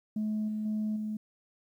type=tone with level steps; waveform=sine; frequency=214.4 Hz; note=A3; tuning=45 cents flat; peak=-27 / -30 / -27 / -31 dBFS; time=0.16-1.17 s; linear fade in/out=5 ms; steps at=0.48 / 0.65 / 0.96 s; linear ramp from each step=5 ms; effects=tanh soft clip ceiling -26 dBFS + 11-bit